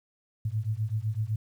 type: beating tone pair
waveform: sine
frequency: 104.9 / 112.8 Hz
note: G#2 / A2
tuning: +18 / +44 cents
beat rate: 7.9 Hz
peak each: -30 dBFS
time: 0.45-1.36 s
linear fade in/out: 5 ms
effects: 10-bit